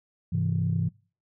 sine chord, Ab augmented, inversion none, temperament equal with one note detuned, 101.4 / 130.81 / 164.81 Hz, Ab2 / C3 / E3, -41 / 0 / 0 cents, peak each -27 / -29 / -26 dBFS, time 0.32-0.89 s, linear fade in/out 10 ms, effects noise-tail reverb RT60 0.4 s tail -25 dB re dry + tanh soft clip ceiling -15 dBFS

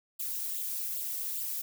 violet noise with flanger, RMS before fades -35 dBFS, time 0.19-1.62 s, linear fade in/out 10 ms, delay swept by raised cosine 0.25 to 2.75 ms, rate 2.5 Hz, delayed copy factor +1, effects none

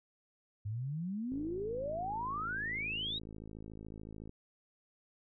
sine exponential sweep, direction up, 99.2 to 3893 Hz, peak -35 dBFS, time 0.65-3.19 s, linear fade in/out 10 ms
click train, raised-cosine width 3 ms, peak -35 dBFS, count 161, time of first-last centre 1.32-4.294 s, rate 53.8 Hz
effects none

